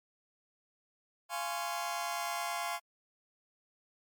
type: chord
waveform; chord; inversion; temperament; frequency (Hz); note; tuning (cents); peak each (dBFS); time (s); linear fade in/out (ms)
sawtooth; Db major seventh; first; just; 693 / 831.5 / 1039.4 / 1108.7; F5 / Ab5 / C6 / Db6; -14 / +2 / -12 / 0; -34 / -36 / -36 / -38; 1.29-2.8; 50
effects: MP3 96 kbps